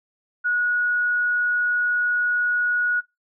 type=tone; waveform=sine; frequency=1457 Hz; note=F#6; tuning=27 cents flat; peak=-19 dBFS; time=0.44-3.01 s; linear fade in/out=20 ms; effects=noise-tail reverb RT60 0.2 s tail -21 dB re dry